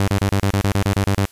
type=tone bursts; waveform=sawtooth; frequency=99 Hz; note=G2; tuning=18 cents sharp; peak=-11 dBFS; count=12; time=0-1.253 s; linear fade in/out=0 ms; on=76 ms; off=31 ms; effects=white hiss -51 dBFS RMS until 1.31 s + resampled to 32000 Hz